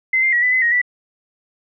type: tone with pitch steps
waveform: sine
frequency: 2060 / 2101 / 1919 / 1995 / 2033 / 1880 / 1966 Hz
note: C7 / C7 / A#6 / B6 / B6 / A#6 / B6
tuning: -28 / +7 / +50 / +17 / +50 / +14 / -8 cents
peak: -13 dBFS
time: 0.13-0.816 s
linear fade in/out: 5 ms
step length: 98 ms
effects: none